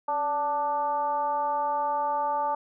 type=tone with frequency modulation; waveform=sine; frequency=880 Hz; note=A5; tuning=in tune; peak=-24 dBFS; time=0.08-2.55 s; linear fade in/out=5 ms; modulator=303 Hz; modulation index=0.76; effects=none

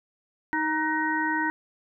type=harmonic tone with a mistuned harmonic; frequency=313.3 Hz; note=D#4; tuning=12 cents sharp; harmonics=1 / 3 / 5 / 6; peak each=-29 / -28 / -30 / -29 dBFS; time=0.53-1.5 s; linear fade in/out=0 ms; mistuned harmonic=5; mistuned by=-62 cents; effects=none

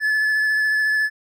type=tone with vibrato; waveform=triangle; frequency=1727 Hz; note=A6; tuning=33 cents flat; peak=-15 dBFS; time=0-1.1 s; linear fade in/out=50 ms; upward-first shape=triangle; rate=14 Hz; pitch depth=16 cents each way; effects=none

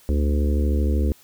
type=harmonic tone with a mistuned harmonic; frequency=73 Hz; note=D2; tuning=10 cents flat; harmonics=1 / 3 / 4 / 5 / 6 / 7; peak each=-18 / -28 / -30 / -32 / -34 / -35 dBFS; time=0.09-1.12 s; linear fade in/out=0 ms; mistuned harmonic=1; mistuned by=-41 cents; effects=white hiss -53 dBFS RMS until 1.23 s

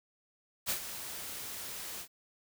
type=noise with ADSR envelope; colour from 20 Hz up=white; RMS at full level=-31 dBFS; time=0.66-2.08 s; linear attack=36 ms; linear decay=90 ms; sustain=-11 dB; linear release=79 ms; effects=none

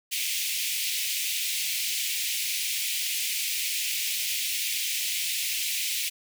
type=high-pass noise; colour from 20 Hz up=pink; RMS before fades=-29 dBFS; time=0.11-6.1 s; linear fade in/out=20 ms; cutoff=2200 Hz; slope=48 dB/octave; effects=none

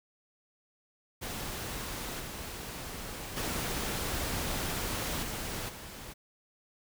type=noise with level steps; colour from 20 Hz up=pink; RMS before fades=-38 / -41 / -34 / -37 / -45 dBFS; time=1.21-6.14 s; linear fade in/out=20 ms; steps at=2.19 / 3.36 / 5.22 / 5.68 s; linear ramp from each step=20 ms; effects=none

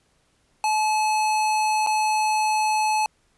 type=tone with dropouts; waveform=square; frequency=860 Hz; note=A5; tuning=40 cents flat; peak=-20 dBFS; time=0.64-3.06 s; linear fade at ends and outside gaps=1 ms; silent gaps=1.864-1.871 s; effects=pink hiss -65 dBFS RMS until 3.37 s + resampled to 24000 Hz

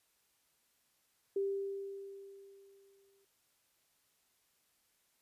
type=tone with exponential decay; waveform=sine; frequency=394.2 Hz; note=G4; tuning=10 cents sharp; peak=-30 dBFS; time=1.36-3.25 s; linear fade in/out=5 ms; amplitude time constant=410 ms; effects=white hiss -75 dBFS RMS until 5.21 s + resampled to 32000 Hz

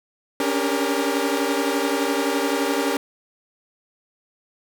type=tone cluster; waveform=sawtooth; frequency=276.1 / 287.8 / 399.5 / 468.4 Hz; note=C#4 / D4 / G4 / A#4; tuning=-7 / -35 / +33 / +8 cents; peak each=-22 dBFS; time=0.4-2.97 s; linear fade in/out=2 ms; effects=none

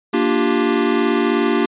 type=chord; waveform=square; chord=G minor seventh; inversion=first; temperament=equal; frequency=233.1 / 293.7 / 349.2 / 392 Hz; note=Bb3 / D4 / F4 / G4; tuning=0 / 0 / 0 / 0 cents; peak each=-21 dBFS; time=0.13-1.66 s; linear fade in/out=10 ms; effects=resampled to 8000 Hz

